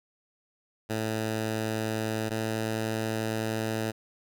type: tone pair in turn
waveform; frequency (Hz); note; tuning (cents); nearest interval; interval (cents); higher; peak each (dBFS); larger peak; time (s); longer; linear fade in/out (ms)
10% pulse; 110 / 110.77; A2 / A2; 0 / +12; unison; 12; second; -20 / -20; neither; 0.89-2.3 / 2.3-3.92; second; 20
effects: none